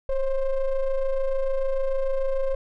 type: ring-modulated tone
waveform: triangle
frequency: 261.6 Hz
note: C4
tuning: in tune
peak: -16 dBFS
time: 0.09-2.55 s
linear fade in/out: 5 ms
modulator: 275 Hz
effects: none